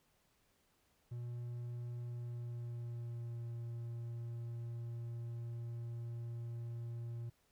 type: tone with pitch glide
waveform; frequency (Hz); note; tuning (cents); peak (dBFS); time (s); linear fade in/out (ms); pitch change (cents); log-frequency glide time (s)
triangle; 120.2 to 117.45; B2 to A#2; -46 to +13; -39; 1.11-7.3; 10; -41; 2.05-3.46
effects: pink hiss -75 dBFS RMS until 7.51 s